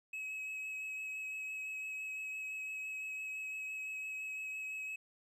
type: tone with vibrato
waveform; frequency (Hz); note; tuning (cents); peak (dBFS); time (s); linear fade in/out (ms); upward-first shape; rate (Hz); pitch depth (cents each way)
triangle; 2563; E7; -49; -38; 0.13-4.96; 5; sine; 5.9; 12
effects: none